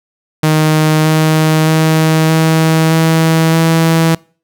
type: tone with pitch steps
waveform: sawtooth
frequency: 155.56 / 157.1 / 158.65 / 160.21 / 161.79 / 163.39 Hz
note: D#3 / D#3 / D#3 / E3 / E3 / E3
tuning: 0 / +17 / +34 / -49 / -32 / -15 cents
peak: -4 dBFS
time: 0.43-4.15 s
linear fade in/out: 5 ms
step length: 620 ms
effects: noise-tail reverb RT60 0.4 s tail -25 dB re dry